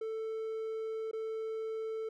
triangle tone with dropouts, 442.7 Hz, A4, 11 cents sharp, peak -33 dBFS, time 0.01-2.09 s, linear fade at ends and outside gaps 5 ms, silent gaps 1.113-1.131 s, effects none

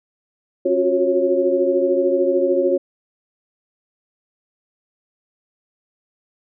sine tone cluster, 272.1 / 357.8 / 371.2 / 549 Hz, C#4 / F4 / F#4 / C#5, -32 / +42 / +6 / -17 cents, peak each -25 / -19 / -22 / -18 dBFS, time 0.65-2.78 s, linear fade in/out 10 ms, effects none

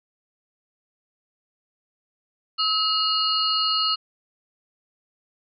sine tone cluster, 1284 / 2867 / 4259 / 4639 Hz, E6 / F7 / C8 / D8, -46 / +45 / +30 / -22 cents, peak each -25 / -26 / -23 / -30 dBFS, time 2.58-3.96 s, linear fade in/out 20 ms, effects none

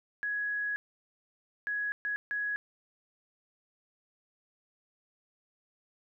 sine tone bursts at uneven times, 1672 Hz, G#6, 11 cents sharp, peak -30 dBFS, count 4, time 0.23-0.76 / 1.67-1.92 / 2.05-2.16 / 2.31-2.56 s, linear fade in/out 0 ms, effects none

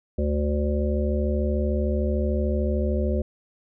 harmonic tone, 73.42 Hz, D2, in tune, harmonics 1 / 3 / 5 / 7 / 8, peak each -23 / -28 / -30 / -31 / -32 dBFS, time 0.18-3.22 s, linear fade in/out 5 ms, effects none

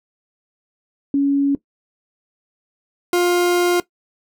sine / 40% pulse tone pair in turn, 280 / 352.8 Hz, C#4 / F4, +18 / +18 cents, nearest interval major third, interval 400 cents, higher second, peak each -13 dBFS, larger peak neither, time 1.14-1.55 / 3.13-3.8 s, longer second, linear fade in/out 2 ms, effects noise-tail reverb RT60 0.1 s tail -17 dB re dry

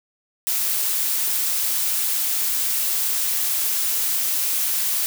blue noise, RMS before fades -22 dBFS, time 0.47-5.06 s, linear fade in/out 0 ms, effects none

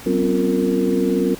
sine tone cluster, 190.4 / 251.5 / 272.1 / 349.8 / 460.6 Hz, F#3 / B3 / C#4 / F4 / A#4, +50 / +32 / -32 / +3 / -21 cents, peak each -22 dBFS, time 0.06-1.35 s, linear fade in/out 5 ms, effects pink hiss -38 dBFS RMS until 1.39 s

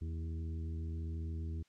harmonic tone with a mistuned harmonic, 81.2 Hz, E2, 26 cents flat, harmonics 1 / 2 / 3 / 4 / 5, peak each -37 / -49 / -51 / -52 / -58 dBFS, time 0.01-1.63 s, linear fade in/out 10 ms, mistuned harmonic 3, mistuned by -49 cents, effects white hiss -73 dBFS RMS until 1.68 s + low-pass 6000 Hz 12 dB/octave

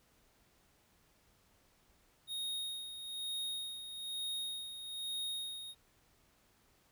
square tone with tremolo, 3729 Hz, A#7, in tune, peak -37 dBFS, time 2.27-5.75 s, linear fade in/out 50 ms, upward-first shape sine, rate 1.1 Hz, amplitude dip 60%, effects pink hiss -70 dBFS RMS until 6.91 s

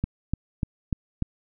click train, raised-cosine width 5 ms, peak -12 dBFS, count 5, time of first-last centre 0.04-1.223 s, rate 3.38 Hz, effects none

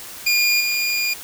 25% pulse tone with level steps, 2421 Hz, D#7, 48 cents flat, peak -11 / -15 dBFS, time 0.26-1.14 s, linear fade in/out 10 ms, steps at 0.6 s, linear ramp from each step 10 ms, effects white hiss -36 dBFS RMS until 1.23 s

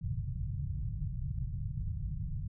white low-pass noise, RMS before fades -36 dBFS, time 0.01-2.48 s, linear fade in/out 10 ms, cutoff 150 Hz, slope 48 dB/octave, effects none

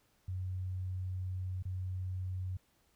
sine tone with dropouts, 92.5 Hz, F#2, in tune, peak -35 dBFS, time 0.28-2.57 s, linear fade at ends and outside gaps 5 ms, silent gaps 1.626-1.652 s, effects pink hiss -72 dBFS RMS until 2.95 s

